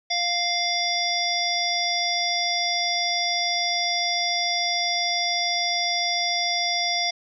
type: harmonic tone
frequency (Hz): 698.5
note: F5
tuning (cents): 0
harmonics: 1 / 3 / 5 / 7 / 8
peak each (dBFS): -28 / -28 / -28 / -28 / -28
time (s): 0.1-7.11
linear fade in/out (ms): 10
effects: none